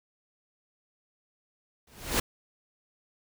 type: noise with exponential growth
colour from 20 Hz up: pink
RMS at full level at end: -22 dBFS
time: 1.87-2.2 s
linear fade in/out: 5 ms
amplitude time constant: 70 ms
effects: none